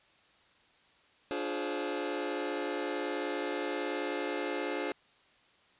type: chord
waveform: sawtooth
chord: D half-diminished seventh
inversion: none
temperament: just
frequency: 293.7 / 352.4 / 422.9 / 528.6 Hz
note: D4 / F4 / Ab4 / C5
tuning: 0 / +16 / +31 / +18 cents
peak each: -34 dBFS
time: 1.31-4.92 s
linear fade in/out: 0 ms
effects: white hiss -64 dBFS RMS until 5.79 s + resampled to 8000 Hz